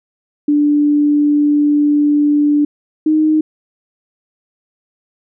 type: tone pair in turn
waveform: sine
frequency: 293.7 / 309.9 Hz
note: D4 / D#4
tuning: 0 / -7 cents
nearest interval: minor second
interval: 93 cents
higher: second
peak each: -9 dBFS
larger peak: neither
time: 0.48-2.65 / 3.06-3.41 s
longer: first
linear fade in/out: 5 ms
effects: none